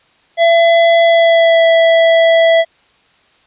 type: tone with pitch glide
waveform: square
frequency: 672 to 660.8 Hz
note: E5 to E5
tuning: +33 to +4 cents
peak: -7 dBFS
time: 0.37-2.65 s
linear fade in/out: 50 ms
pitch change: -29 cents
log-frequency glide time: 1.02-1.65 s
effects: white hiss -52 dBFS RMS until 3.46 s + resampled to 8000 Hz